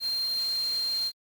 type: tone in noise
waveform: sine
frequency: 4186 Hz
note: C8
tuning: in tune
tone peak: -26 dBFS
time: 0-1.12 s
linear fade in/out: 50 ms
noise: white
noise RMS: -43 dBFS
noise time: 0-1.12 s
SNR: +14 dB
effects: Opus 32 kbps